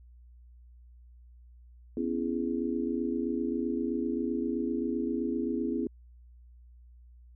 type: chord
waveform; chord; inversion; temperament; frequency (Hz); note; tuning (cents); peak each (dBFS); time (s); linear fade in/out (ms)
sine; C# minor seventh; third; just; 249.5 / 277.2 / 332.6 / 415.8; B3 / C#4 / E4 / G#4; +18 / 0 / +16 / +2; -32 / -35 / -33 / -36; 1.97-5.87; 2
effects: added 60 Hz sine -51 dBFS peak until 7.35 s